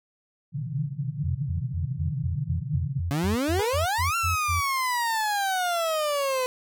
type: band-pass noise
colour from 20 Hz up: white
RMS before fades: -30 dBFS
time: 0.52-3.03 s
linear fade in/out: 50 ms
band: 120 to 160 Hz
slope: 96 dB/octave
type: tone bursts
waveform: sine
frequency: 86.3 Hz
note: F2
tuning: 20 cents flat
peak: -25 dBFS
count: 14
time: 1.23-4.61 s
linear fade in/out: 20 ms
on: 130 ms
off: 120 ms
type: exponential two-way sweep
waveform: 30% pulse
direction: up then down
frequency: 136.6 to 1379 to 502 Hz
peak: -21 dBFS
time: 3.11-6.46 s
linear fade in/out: 0 ms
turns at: 4.16 s
type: tone with exponential decay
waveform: 25% pulse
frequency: 483.1 Hz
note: B4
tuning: 38 cents flat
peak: -24 dBFS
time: 3.59-4.01 s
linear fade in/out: 5 ms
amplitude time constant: 90 ms
effects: none

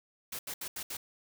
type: noise bursts at uneven times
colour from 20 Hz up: white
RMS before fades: -39 dBFS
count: 5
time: 0.32-0.39 / 0.47-0.54 / 0.61-0.68 / 0.76-0.83 / 0.9-0.97 s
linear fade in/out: 5 ms
effects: none

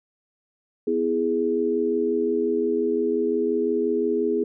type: chord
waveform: sine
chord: E major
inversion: second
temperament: equal with one note detuned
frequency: 249.2 / 329.6 / 415.3 Hz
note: B3 / E4 / G#4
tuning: +16 / 0 / 0 cents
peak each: -27 / -26 / -22 dBFS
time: 0.87-4.44 s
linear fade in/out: 5 ms
effects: none

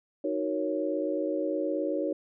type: chord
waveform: sine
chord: D# minor seventh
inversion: none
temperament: equal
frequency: 311.1 / 370 / 466.2 / 554.4 Hz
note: D#4 / F#4 / A#4 / C#5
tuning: 0 / 0 / 0 / 0 cents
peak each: -31 / -34 / -35 / -31 dBFS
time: 0.24-2.13 s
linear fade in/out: 5 ms
effects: none

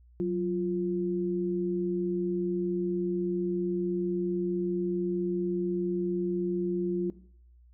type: tone pair together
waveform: sine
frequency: 184.78 / 349.2 Hz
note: F#3 / F4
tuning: -2 / 0 cents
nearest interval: major seventh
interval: 1102 cents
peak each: -30 / -28 dBFS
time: 0.2-7.1 s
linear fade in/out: 0 ms
effects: noise-tail reverb RT60 0.6 s tail -18 dB re dry + added 60 Hz sine -54 dBFS peak until 7.73 s

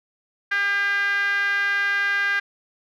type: tone with band-pass filter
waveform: 5% pulse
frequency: 401.3 Hz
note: G4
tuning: 41 cents sharp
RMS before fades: -22 dBFS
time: 0.51-2.4 s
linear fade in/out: 10 ms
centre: 1700 Hz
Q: 8.9
effects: none

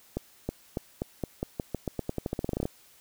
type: accelerating click train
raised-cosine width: 2 ms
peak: -16 dBFS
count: 22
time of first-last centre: 0.17-2.655 s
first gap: 320 ms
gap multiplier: 0.88
effects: white hiss -58 dBFS RMS until 3 s

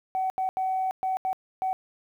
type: tone bursts at uneven times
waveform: sine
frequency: 755 Hz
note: F#5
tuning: 35 cents sharp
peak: -23 dBFS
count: 6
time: 0.15-0.3 / 0.38-0.49 / 0.57-0.91 / 1.03-1.17 / 1.25-1.33 / 1.62-1.73 s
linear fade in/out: 0 ms
effects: tanh soft clip ceiling -20 dBFS + 10-bit

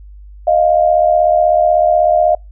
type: tone pair together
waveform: sine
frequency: 622.3 / 698.5 Hz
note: D#5 / F5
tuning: 0 / 0 cents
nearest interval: major second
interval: 200 cents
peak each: -11 dBFS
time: 0.47-2.35 s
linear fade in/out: 5 ms
effects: noise-tail reverb RT60 0.2 s tail -26 dB re dry + added 50 Hz sine -33 dBFS peak until 2.51 s

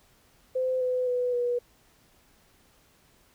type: tone with pitch steps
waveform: sine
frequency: 514 / 504.3 / 494.8 / 485.4 Hz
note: C5 / B4 / B4 / B4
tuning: -31 / +36 / +3 / -30 cents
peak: -24 dBFS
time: 0.55-1.59 s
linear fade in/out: 10 ms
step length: 260 ms
effects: pink hiss -62 dBFS RMS until 3.34 s

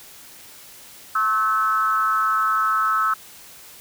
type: tone with frequency modulation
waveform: sine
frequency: 1300 Hz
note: E6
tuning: 24 cents flat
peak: -17 dBFS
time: 1.15-3.14 s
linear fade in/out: 5 ms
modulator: 212 Hz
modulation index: 0.7
effects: white hiss -44 dBFS RMS until 3.8 s

